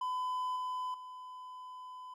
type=tone with level steps; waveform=triangle; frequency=1008 Hz; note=B5; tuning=35 cents sharp; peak=-31 / -33 / -43 dBFS; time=0.01-2.14 s; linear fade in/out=5 ms; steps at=0.56 / 0.94 s; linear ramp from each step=2 ms; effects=none